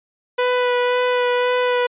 sawtooth tone with vibrato, 494.4 Hz, B4, 2 cents sharp, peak -12 dBFS, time 0.38-1.87 s, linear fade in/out 10 ms, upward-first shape sine, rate 1.9 Hz, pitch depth 12 cents each way, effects resampled to 8000 Hz

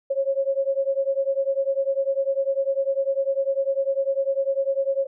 sine beating tone pair, 541 / 551 Hz, C#5 / C#5, -42 / -11 cents, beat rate 10 Hz, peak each -23 / -24 dBFS, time 0.1-5.07 s, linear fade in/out 10 ms, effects none

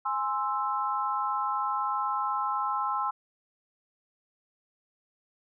sine chord, Ab augmented, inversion none, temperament equal, 830.6 / 1046.5 / 1318.5 Hz, Ab5 / C6 / E6, 0 / 0 / 0 cents, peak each -32 / -30 / -31 dBFS, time 0.05-3.11 s, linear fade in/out 10 ms, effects none

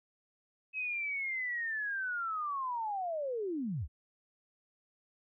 sine linear sweep, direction down, 2572 to 51.91 Hz, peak -33 dBFS, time 0.73-3.88 s, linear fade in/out 50 ms, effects none

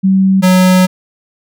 sine / square tone pair in turn, 191.3 / 184.46 Hz, G3 / F#3, -42 / -5 cents, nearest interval minor second, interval 63 cents, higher first, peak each -6 dBFS, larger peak neither, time 0.03-0.42 / 0.42-0.87 s, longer second, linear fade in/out 20 ms, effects none

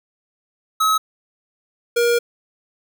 square tone pair in turn, 1283 / 474.1 Hz, E6 / A#4, -47 / +29 cents, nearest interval octave + perfect fourth, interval 1724 cents, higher first, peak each -15 dBFS, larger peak neither, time 0.8-0.98 / 1.96-2.19 s, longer second, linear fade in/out 10 ms, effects none

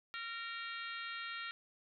harmonic tone with a mistuned harmonic, 464 Hz, A#4, 8 cents flat, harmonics 3 / 4 / 5 / 6 / 7 / 8 / 9, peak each -45 / -47 / -49 / -51 / -52 / -53 / -54 dBFS, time 0.14-1.51 s, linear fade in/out 0 ms, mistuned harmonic 3, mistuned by -20 cents, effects none

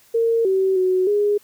sine tone with pitch steps, 458.9 / 381.8 / 370.6 / 412.5 Hz, A#4 / G4 / F#4 / G#4, -27 / -46 / +3 / -12 cents, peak -15 dBFS, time 0.14-1.38 s, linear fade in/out 10 ms, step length 310 ms, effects white hiss -54 dBFS RMS until 1.43 s

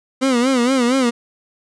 30% pulse tone with vibrato, 252.7 Hz, B3, 40 cents sharp, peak -11 dBFS, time 0.21-1.11 s, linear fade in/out 20 ms, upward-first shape sine, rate 4.3 Hz, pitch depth 120 cents each way, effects resampled to 22050 Hz

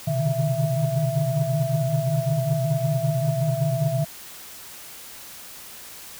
sine tone cluster, 125 / 134 / 149.5 / 154.8 / 664 Hz, B2 / C3 / D3 / D#3 / E5, +21 / +42 / +31 / -9 / +12 cents, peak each -26 dBFS, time 0.07-4.05 s, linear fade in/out 10 ms, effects tanh soft clip ceiling -11 dBFS + white hiss -41 dBFS RMS until 6.19 s

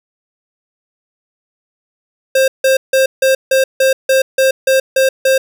square tone bursts, 530 Hz, C5, 22 cents sharp, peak -9 dBFS, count 11, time 2.35-5.38 s, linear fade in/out 5 ms, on 130 ms, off 160 ms, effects none

